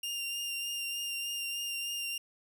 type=tone with vibrato; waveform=sawtooth; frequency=2796 Hz; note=F7; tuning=1 cent sharp; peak=-31 dBFS; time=0.03-2.18 s; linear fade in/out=5 ms; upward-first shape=triangle; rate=3.3 Hz; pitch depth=19 cents each way; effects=none